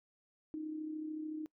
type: tone with amplitude modulation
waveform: sine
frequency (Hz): 310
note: D#4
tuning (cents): -6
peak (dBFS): -36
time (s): 0.54-1.46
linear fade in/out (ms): 0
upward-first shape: sine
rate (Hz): 33.6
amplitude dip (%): 50
effects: noise-tail reverb RT60 0.1 s tail -24 dB re dry